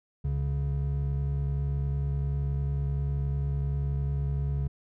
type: tone pair together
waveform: triangle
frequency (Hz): 69.3 / 140.01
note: C#2 / C#3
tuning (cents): 0 / +18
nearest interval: octave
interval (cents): 1218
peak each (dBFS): -27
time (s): 0.24-4.68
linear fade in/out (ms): 10
effects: none